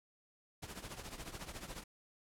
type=noise with tremolo; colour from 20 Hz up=pink; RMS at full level=-44 dBFS; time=0.62-1.84 s; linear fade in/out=10 ms; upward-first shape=triangle; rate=14 Hz; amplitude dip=80%; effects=low-pass 12000 Hz 12 dB/octave